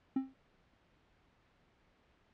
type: tone with exponential decay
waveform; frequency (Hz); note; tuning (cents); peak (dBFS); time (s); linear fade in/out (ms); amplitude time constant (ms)
triangle; 265.6; C4; +26; -25; 0.16-0.34; 5; 39
effects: pink hiss -70 dBFS RMS until 2.33 s + low-pass 3000 Hz 12 dB/octave